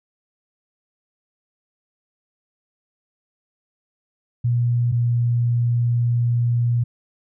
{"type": "tone pair in turn", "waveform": "sine", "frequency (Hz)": [120.2, 119.44], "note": ["B2", "A#2"], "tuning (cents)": [-46, 43], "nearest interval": "unison", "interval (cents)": 11, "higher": "first", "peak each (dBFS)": -16, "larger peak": "neither", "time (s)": [[4.44, 4.92], [4.92, 6.84]], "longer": "second", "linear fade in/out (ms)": 10, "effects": []}